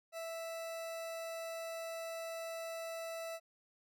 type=tone; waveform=40% pulse; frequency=659.3 Hz; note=E5; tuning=in tune; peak=-40 dBFS; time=0.12-3.4 s; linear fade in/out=50 ms; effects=none